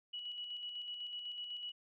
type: tone with tremolo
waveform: sine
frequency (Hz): 2932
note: F#7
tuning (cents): -16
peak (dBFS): -40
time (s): 0.13-1.72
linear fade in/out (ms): 10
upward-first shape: square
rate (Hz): 8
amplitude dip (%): 35
effects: none